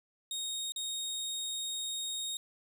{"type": "tone with dropouts", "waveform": "25% pulse", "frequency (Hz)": 3729, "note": "A#7", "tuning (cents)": 0, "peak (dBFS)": -31, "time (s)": [0.31, 2.37], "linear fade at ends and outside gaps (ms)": 2, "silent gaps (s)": [0.721, 0.761], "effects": []}